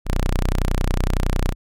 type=tone; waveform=sawtooth; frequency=30.87 Hz; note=B0; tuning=in tune; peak=-13 dBFS; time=0.05-1.55 s; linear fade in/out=50 ms; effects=MP3 96 kbps